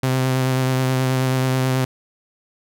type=tone with vibrato; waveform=sawtooth; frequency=130 Hz; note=C3; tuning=11 cents flat; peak=-13 dBFS; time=0.03-1.85 s; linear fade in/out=5 ms; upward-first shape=triangle; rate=9.3 Hz; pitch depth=21 cents each way; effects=none